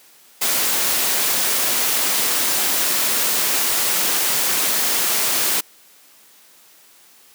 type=noise; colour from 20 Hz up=white; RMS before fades=-19 dBFS; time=0.41-5.61 s; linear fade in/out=10 ms; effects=white hiss -50 dBFS RMS until 7.34 s + high-pass 200 Hz 12 dB/octave